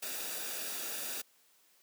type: noise with comb filter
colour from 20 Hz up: white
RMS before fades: -39 dBFS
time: 0.02-1.22 s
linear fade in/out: 10 ms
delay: 0.95 ms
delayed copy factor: -0.5
effects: white hiss -67 dBFS RMS until 1.82 s + high-pass 200 Hz 12 dB/octave